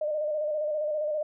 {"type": "tone with vibrato", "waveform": "sine", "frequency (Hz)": 606, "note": "D#5", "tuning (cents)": -46, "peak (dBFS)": -26, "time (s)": [0.01, 1.23], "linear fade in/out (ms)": 5, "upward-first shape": "square", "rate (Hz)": 15, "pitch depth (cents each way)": 37, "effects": []}